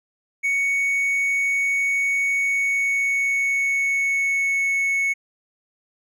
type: tone with pitch glide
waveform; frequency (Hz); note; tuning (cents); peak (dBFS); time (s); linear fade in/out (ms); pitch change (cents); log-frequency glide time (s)
triangle; 2227 to 2207; C#7 to C#7; +7 to -8; -17; 0.43-5.14; 20; -15; 2.32-4.69
effects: none